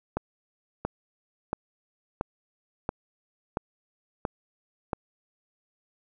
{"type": "click train", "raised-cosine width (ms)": 1, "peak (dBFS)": -13, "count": 8, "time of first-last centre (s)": [0.17, 4.932], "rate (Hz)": 1.47, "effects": []}